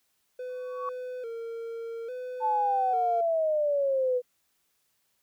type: tone with vibrato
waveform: triangle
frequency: 480.8 Hz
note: B4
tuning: 46 cents flat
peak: -32 dBFS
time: 0.39-3.21 s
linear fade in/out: 5 ms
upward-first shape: square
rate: 0.59 Hz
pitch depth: 78 cents each way
type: tone with exponential growth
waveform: sine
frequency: 1123 Hz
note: C#6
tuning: 22 cents sharp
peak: -28 dBFS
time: 0.49-0.89 s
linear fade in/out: 1 ms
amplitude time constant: 86 ms
type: exponential sweep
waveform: sine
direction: down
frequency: 887 to 490.1 Hz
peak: -23 dBFS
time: 2.4-4.22 s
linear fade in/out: 50 ms
effects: white hiss -73 dBFS RMS until 5.22 s